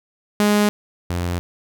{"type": "tone pair in turn", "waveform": "sawtooth", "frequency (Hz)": [207.7, 87.66], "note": ["G#3", "F2"], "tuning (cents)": [0, 7], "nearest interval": "octave + minor third", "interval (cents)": 1493, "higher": "first", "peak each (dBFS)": [-10, -17], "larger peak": "first", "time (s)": [[0.4, 0.69], [1.1, 1.39]], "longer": "neither", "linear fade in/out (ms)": 0, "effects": []}